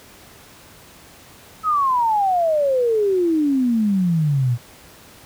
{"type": "exponential sweep", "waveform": "sine", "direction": "down", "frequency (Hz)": [1300, 116], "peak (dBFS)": -15, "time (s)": [1.63, 4.58], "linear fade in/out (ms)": 50, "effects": ["pink hiss -45 dBFS RMS until 5.25 s", "high-pass 60 Hz 12 dB/octave"]}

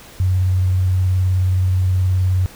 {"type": "tone with vibrato", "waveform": "sine", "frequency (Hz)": 92.5, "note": "F#2", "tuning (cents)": 0, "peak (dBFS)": -13, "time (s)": [0.2, 2.46], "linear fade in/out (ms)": 0, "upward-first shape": "square", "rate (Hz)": 19, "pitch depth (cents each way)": 21, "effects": ["pink hiss -41 dBFS RMS until 2.55 s"]}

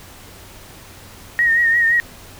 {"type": "tone with vibrato", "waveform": "sine", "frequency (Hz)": 1864.7, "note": "A#6", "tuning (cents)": 0, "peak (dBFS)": -12, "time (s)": [1.39, 2], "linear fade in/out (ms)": 0, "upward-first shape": "triangle", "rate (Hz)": 5.8, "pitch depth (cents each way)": 56, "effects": ["added 95 Hz sine -47 dBFS peak until 2.39 s", "pink hiss -41 dBFS RMS until 2.39 s"]}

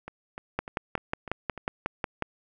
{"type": "two click trains", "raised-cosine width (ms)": 0.5, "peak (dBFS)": [-12, -23], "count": [10, 6], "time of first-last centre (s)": [[0.59, 2.223], [0.08, 1.577]], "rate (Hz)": [5.51, 3.34], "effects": []}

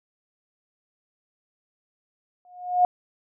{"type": "tone with exponential growth", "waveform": "sine", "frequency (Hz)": 720, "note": "F#5", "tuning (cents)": -47, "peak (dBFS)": -12, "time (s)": [2.45, 2.85], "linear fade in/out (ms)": 1, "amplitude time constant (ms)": 85, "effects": []}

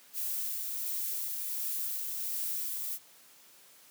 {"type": "noise with tremolo", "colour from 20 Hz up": "violet", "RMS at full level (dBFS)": -34, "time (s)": [0.13, 2.99], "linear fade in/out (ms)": 50, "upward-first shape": "sine", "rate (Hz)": 1.4, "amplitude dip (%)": 25, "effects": ["white hiss -58 dBFS RMS until 3.9 s", "high-pass 150 Hz 12 dB/octave"]}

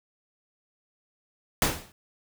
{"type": "noise with exponential decay", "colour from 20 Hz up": "pink", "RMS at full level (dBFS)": -19, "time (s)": [1.62, 1.92], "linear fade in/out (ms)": 1, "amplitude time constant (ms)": 64, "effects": []}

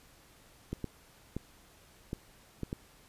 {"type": "clicks", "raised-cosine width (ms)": 3, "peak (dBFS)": -22, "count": 6, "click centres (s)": [0.73, 0.843, 1.366, 2.131, 2.633, 2.729], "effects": ["pink hiss -60 dBFS RMS until 3.08 s", "resampled to 32000 Hz"]}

